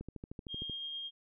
click train, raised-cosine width 3 ms, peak -30 dBFS, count 10, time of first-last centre 0.01-0.697 s, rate 13.1 Hz
sine tone with tremolo, 3226 Hz, G7, 49 cents sharp, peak -37 dBFS, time 0.48-1.11 s, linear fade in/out 50 ms, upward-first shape triangle, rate 8.8 Hz, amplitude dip 25%
effects none

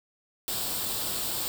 white noise with comb filter, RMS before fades -31 dBFS, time 0.48-1.48 s, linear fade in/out 0 ms, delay 0.24 ms, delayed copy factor +0.55, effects none

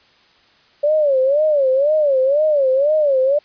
sine tone with vibrato, 568 Hz, C#5, 42 cents sharp, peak -12 dBFS, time 0.83-3.39 s, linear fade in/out 10 ms, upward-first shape sine, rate 2 Hz, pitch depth 160 cents each way, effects white hiss -53 dBFS RMS until 3.44 s + resampled to 11025 Hz

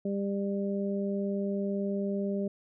harmonic tone, 199 Hz, G3, 26 cents sharp, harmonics 1 / 2 / 3, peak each -30 / -34 / -37 dBFS, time 0.05-2.48 s, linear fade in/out 5 ms, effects none

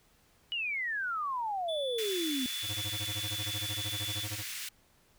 sine exponential sweep, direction down, 2960 to 246.9 Hz, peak -31 dBFS, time 0.52-2.46 s, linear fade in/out 0 ms
triangle tone, 3462 Hz, A7, 29 cents flat, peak -35 dBFS, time 1.68-4.25 s, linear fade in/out 10 ms
pink high-pass noise, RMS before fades -40 dBFS, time 1.98-4.69 s, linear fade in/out 5 ms, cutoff 1800 Hz, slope 24 dB/octave
square tone with tremolo, 104.1 Hz, G#2, 5 cents sharp, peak -36 dBFS, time 2.62-4.44 s, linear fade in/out 50 ms, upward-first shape sine, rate 13 Hz, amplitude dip 95%
effects pink hiss -66 dBFS RMS until 5.18 s

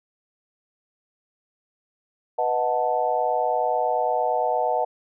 sine chord, B dominant seventh, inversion none, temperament equal with one note detuned, 493.9 / 622.3 / 731.1 / 880 Hz, B4 / D#5 / F#5 / A5, 0 / 0 / -21 / 0 cents, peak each -27 / -26 / -24 / -26 dBFS, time 2.38-4.85 s, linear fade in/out 10 ms, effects none

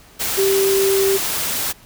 sine tone in noise, 390 Hz, G4, 9 cents flat, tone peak -14 dBFS, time 0.37-1.18 s, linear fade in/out 20 ms, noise white, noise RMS -22 dBFS, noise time 0.19-1.73 s, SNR +5 dB, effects pink hiss -47 dBFS RMS until 1.85 s

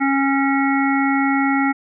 harmonic tone, 274.5 Hz, C#4, 17 cents flat, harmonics 1 / 3 / 5 / 7 / 8, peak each -17 / -22 / -24 / -25 / -26 dBFS, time 0-1.73 s, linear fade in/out 20 ms, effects none

